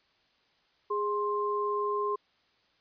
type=tone pair together; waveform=sine; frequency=412.8 / 1053 Hz; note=G#4 / C6; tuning=-10 / +11 cents; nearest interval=octave + major third; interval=1621 cents; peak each=-30 / -30 dBFS; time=0.9-2.16 s; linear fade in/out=10 ms; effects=white hiss -68 dBFS RMS until 2.8 s + resampled to 11025 Hz